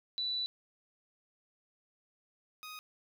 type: tone pair in turn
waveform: sine / 15% pulse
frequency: 3965 / 1248.9 Hz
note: B7 / D#6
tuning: +6 / +6 cents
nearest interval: octave + minor sixth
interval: 2000 cents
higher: first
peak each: -32 / -38 dBFS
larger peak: first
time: 0.18-0.46 / 2.63-2.79 s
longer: first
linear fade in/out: 0 ms
effects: none